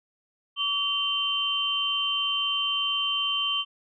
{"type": "tone cluster", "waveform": "sine", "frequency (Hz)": [1143, 2779, 3102], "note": ["D6", "F7", "G7"], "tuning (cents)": [-47, -9, -19], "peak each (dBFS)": [-32, -32, -25], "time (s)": [0.56, 3.65], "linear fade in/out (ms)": 50, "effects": []}